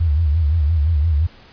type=tone with vibrato; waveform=sine; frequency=77.9 Hz; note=D#2; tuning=3 cents sharp; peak=-13 dBFS; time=0-1.27 s; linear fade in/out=10 ms; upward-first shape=sine; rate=5.8 Hz; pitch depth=150 cents each way; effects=pink hiss -46 dBFS RMS until 1.52 s + resampled to 11025 Hz